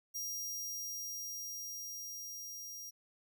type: tone with level ramp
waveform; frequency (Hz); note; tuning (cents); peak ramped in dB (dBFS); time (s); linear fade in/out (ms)
sawtooth; 5700; F8; +34; -35 to -42; 0.14-2.91; 20
effects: none